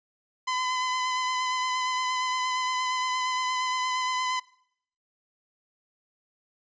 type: tone with vibrato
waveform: sawtooth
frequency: 1015 Hz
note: B5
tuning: 47 cents sharp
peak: -22 dBFS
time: 0.47-4.4 s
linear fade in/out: 10 ms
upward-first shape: sine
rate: 8.6 Hz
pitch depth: 17 cents each way
effects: noise-tail reverb RT60 0.7 s tail -24 dB re dry + resampled to 16000 Hz